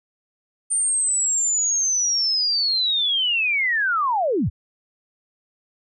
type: linear sweep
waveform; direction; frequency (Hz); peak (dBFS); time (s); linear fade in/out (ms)
sine; down; 8990 to 53.1; -18; 0.7-4.5; 20
effects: none